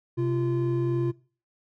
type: tone pair together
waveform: triangle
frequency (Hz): 129.33 / 344.6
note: C3 / F4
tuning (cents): -20 / -23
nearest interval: octave + perfect fourth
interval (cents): 1697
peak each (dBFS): -24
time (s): 0.17-1.12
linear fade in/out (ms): 20
effects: noise-tail reverb RT60 0.4 s tail -21 dB re dry